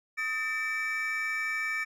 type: tone cluster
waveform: triangle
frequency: 1258 / 1794 / 2307 Hz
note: D#6 / A6 / D7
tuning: +19 / +33 / -31 cents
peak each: -38 / -31 / -30 dBFS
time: 0.17-1.85 s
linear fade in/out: 20 ms
effects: none